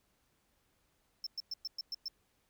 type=tone bursts; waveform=triangle; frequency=5340 Hz; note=E8; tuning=22 cents sharp; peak=-35 dBFS; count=7; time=1.24-2.082 s; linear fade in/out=2 ms; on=26 ms; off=110 ms; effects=pink hiss -75 dBFS RMS until 2.49 s